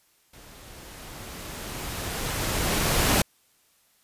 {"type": "noise with level ramp", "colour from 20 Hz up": "pink", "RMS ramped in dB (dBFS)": [-49, -20], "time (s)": [0.33, 3.22], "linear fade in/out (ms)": 5, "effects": ["white hiss -64 dBFS RMS until 4.03 s", "resampled to 32000 Hz"]}